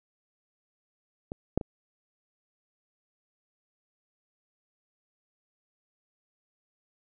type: clicks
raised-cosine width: 2 ms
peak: -22 / -10 / -22 dBFS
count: 3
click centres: 1.319 / 1.576 / 1.612 s
effects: none